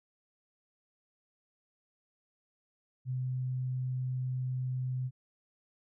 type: tone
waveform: sine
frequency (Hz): 128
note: C3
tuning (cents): -38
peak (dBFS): -31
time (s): 3.05-5.11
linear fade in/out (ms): 50
effects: none